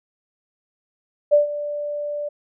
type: tone with ADSR envelope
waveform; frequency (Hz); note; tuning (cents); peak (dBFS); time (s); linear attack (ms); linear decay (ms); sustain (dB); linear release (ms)
sine; 587.3; D5; 0; -9; 1.31-2.29; 25; 130; -15; 10
effects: none